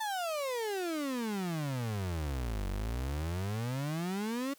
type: exponential two-way sweep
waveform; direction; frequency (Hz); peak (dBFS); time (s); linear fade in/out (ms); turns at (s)
35% pulse; down then up; 896 to 46.25 to 285.1; -31; 0-4.54; 10; 2.68
effects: white hiss -62 dBFS RMS until 4.58 s